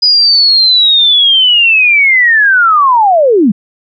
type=linear sweep; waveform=sine; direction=down; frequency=4978 to 181.8 Hz; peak=-4 dBFS; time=0.02-3.52 s; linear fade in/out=10 ms; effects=none